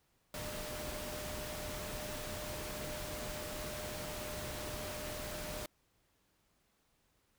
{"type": "tone in noise", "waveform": "sine", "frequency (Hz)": 605, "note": "D#5", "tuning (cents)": -49, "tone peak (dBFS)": -46, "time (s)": [0.34, 5.66], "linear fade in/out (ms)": 2, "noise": "pink", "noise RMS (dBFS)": -43, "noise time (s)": [0.34, 5.66], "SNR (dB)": -6, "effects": ["pink hiss -75 dBFS RMS until 7.38 s"]}